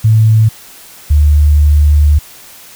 sine tone pair in turn, 110 / 74.06 Hz, A2 / D2, 0 / +15 cents, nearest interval perfect fifth, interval 685 cents, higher first, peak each -4 dBFS, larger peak neither, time 0.04-0.49 / 1.1-2.19 s, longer second, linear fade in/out 10 ms, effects white hiss -36 dBFS RMS until 2.75 s

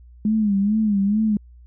sine tone with vibrato, 207.7 Hz, G#3, in tune, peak -16 dBFS, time 0.25-1.37 s, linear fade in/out 2 ms, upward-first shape sine, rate 2.3 Hz, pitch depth 100 cents each way, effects added 60 Hz sine -43 dBFS peak until 1.66 s

